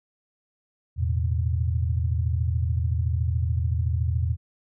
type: chord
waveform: sine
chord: E suspended fourth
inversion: none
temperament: just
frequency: 82.41 / 109.88 / 123.61 Hz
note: E2 / A2 / B2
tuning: 0 / -2 / +2 cents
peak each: -23 / -28 / -29 dBFS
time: 0.96-4.37 s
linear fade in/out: 50 ms
effects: none